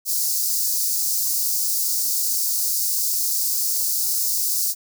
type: high-pass noise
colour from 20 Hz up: white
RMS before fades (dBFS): -22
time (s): 0.05-4.75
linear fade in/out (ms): 50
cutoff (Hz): 4600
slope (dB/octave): 48
effects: none